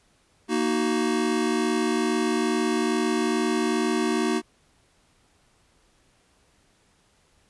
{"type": "chord", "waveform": "square", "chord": "D# minor", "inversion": "second", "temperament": "just", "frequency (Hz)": [233.3, 311.1, 373.4], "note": ["A#3", "D#4", "F#4"], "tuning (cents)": [2, 0, 16], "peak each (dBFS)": -27, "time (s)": [0.48, 4.42], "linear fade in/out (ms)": 50, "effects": ["pink hiss -63 dBFS RMS until 7.49 s", "resampled to 24000 Hz"]}